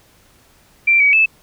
sine tone with pitch steps, 2356 / 2268 / 2621 Hz, D7 / C#7 / E7, +5 / +39 / -11 cents, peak -9 dBFS, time 0.87-1.26 s, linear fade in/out 10 ms, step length 130 ms, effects pink hiss -52 dBFS RMS until 1.42 s

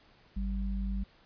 sine tone pair together, 51.55 / 194.8 Hz, G#1 / G3, -12 / -11 cents, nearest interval octave + major seventh, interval 2301 cents, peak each -31 / -36 dBFS, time 0.36-1.04 s, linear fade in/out 10 ms, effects pink hiss -62 dBFS RMS until 1.25 s + resampled to 11025 Hz

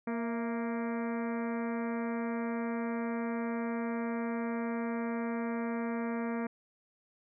harmonic tone with a mistuned harmonic, 233.1 Hz, A#3, in tune, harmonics 1 / 2 / 3 / 4 / 5 / 6 / 7 / 8 / 9 / 10, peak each -33 / -39 / -43 / -45 / -47 / -49 / -50 / -51 / -52 / -53 dBFS, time 0.07-6.47 s, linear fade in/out 5 ms, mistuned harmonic 3, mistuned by -60 cents, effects none

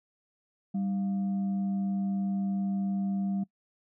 sine tone with frequency modulation, 196 Hz, G3, in tune, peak -27 dBFS, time 0.74-3.44 s, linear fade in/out 10 ms, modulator 505 Hz, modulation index 0.22, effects noise-tail reverb RT60 0.1 s tail -22 dB re dry

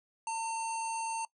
harmonic tone, 904 Hz, A5, 47 cents sharp, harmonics 1 / 3 / 5 / 7 / 9 / 10, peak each -33 / -44 / -52 / -46 / -46 / -46 dBFS, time 0.27-1.25 s, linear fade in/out 2 ms, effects noise-tail reverb RT60 0.1 s tail -22 dB re dry

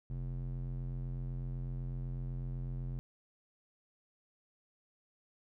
square tone with band-pass filter, 44 Hz, F1, 14 cents sharp, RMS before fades -39 dBFS, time 0.1-2.99 s, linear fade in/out 0 ms, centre 110 Hz, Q 1.9, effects none

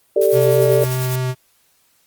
sine chord, G suspended second, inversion none, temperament equal with one note detuned, 392 / 443.6 / 587.3 Hz, G4 / A4 / D5, 0 / +14 / 0 cents, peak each -16 dBFS, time 0.16-0.84 s, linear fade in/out 5 ms
blue noise with tremolo, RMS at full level -27 dBFS, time 0.21-1.16 s, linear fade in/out 5 ms, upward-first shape sine, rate 10 Hz, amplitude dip 60%
square tone with vibrato, 128 Hz, C3, 38 cents flat, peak -19 dBFS, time 0.32-1.35 s, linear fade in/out 50 ms, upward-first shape triangle, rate 4.9 Hz, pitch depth 8 cents each way
effects white hiss -59 dBFS RMS until 2.06 s + Opus 32 kbps

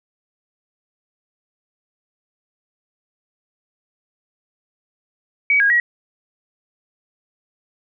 sine tone with pitch steps, 2269 / 1636 / 1911 Hz, C#7 / G#6 / A#6, +40 / -26 / +43 cents, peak -12 dBFS, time 5.5-5.8 s, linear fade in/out 2 ms, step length 100 ms, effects none

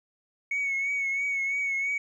sine tone with vibrato, 2217 Hz, C#7, in tune, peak -24 dBFS, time 0.51-1.98 s, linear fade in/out 5 ms, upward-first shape triangle, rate 3 Hz, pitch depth 44 cents each way, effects tanh soft clip ceiling -23 dBFS + 11-bit

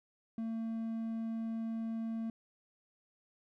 triangle tone, 225.7 Hz, A3, 44 cents sharp, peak -33 dBFS, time 0.38-2.3 s, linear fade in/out 2 ms, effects none

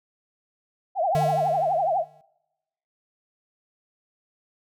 sine tone with vibrato, 711 Hz, F5, 31 cents sharp, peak -20 dBFS, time 0.95-2.05 s, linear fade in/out 50 ms, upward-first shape triangle, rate 12 Hz, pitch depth 250 cents each way
square tone with exponential decay, 151.1 Hz, D3, 50 cents sharp, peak -23 dBFS, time 1.15-2.21 s, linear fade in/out 0 ms, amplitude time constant 230 ms
effects noise-tail reverb RT60 0.9 s tail -22 dB re dry

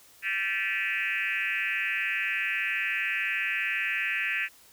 sine tone with frequency modulation, 2141 Hz, C7, 39 cents sharp, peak -26 dBFS, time 0.22-4.49 s, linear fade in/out 50 ms, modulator 195 Hz, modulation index 2.8, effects white hiss -56 dBFS RMS until 4.72 s

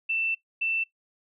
sine tone pair in turn, 2671 / 2671 Hz, E7 / E7, +22 / +22 cents, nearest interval unison, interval 0 cents, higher neither, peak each -24 dBFS, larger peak neither, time 0.09-0.35 / 0.61-0.84 s, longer first, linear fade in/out 10 ms, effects noise-tail reverb RT60 0.1 s tail -19 dB re dry

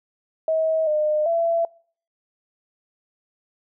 sine tone with pitch steps, 639 / 608 / 671 Hz, D#5 / D#5 / E5, +46 / -40 / +31 cents, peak -18 dBFS, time 0.48-1.65 s, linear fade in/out 2 ms, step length 390 ms, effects noise-tail reverb RT60 0.5 s tail -25 dB re dry

